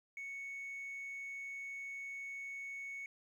sine tone, 2217 Hz, C#7, in tune, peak -40 dBFS, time 0.17-3.06 s, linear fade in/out 2 ms, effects tanh soft clip ceiling -41 dBFS + 12-bit

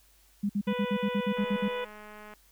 sine tone bursts, 203.2 Hz, G#3, 38 cents flat, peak -25 dBFS, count 11, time 0.43-1.685 s, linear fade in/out 10 ms, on 65 ms, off 54 ms
harmonic tone, 493.9 Hz, B4, in tune, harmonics 1 / 2 / 3 / 4 / 5 / 6 / 7, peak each -32 / -38 / -44 / -44 / -43 / -46 / -48 dBFS, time 0.67-1.85 s, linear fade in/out 10 ms
click train, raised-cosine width 0.5 ms, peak -33 dBFS, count 205, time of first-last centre 1.37-2.337 s, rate 211 Hz
effects added 50 Hz sine -63 dBFS peak until 2.51 s + white hiss -63 dBFS RMS until 2.51 s

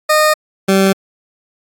20% pulse tone pair in turn, 614 / 193.4 Hz, D#5 / G3, -23 / -23 cents, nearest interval octave + minor sixth, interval 2000 cents, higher first, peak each -4 dBFS, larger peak neither, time 0.09-0.34 / 0.68-0.93 s, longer neither, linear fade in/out 10 ms, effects AAC 48 kbps

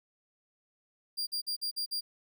40% pulse tone bursts, 4776 Hz, D8, 28 cents sharp, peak -30 dBFS, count 6, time 1.17-2.01 s, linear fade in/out 20 ms, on 100 ms, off 48 ms, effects none

